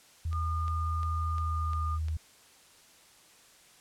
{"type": "tone with pitch glide", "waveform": "sine", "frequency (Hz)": [81.6, 79.05], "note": ["E2", "D#2"], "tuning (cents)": [-17, 28], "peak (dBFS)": -29, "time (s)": [0.25, 2.17], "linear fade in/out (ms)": 5, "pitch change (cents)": -55, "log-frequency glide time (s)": [1.28, 1.96]}
{"type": "tone", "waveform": "sine", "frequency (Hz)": 1215, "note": "D#6", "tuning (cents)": -42, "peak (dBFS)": -34, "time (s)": [0.31, 1.99], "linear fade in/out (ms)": 50}
{"type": "click train", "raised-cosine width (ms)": 0.2, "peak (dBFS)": -30, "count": 6, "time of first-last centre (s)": [0.33, 2.084], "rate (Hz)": 2.85}
{"effects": ["white hiss -58 dBFS RMS until 3.8 s", "low-pass 10000 Hz 12 dB/octave"]}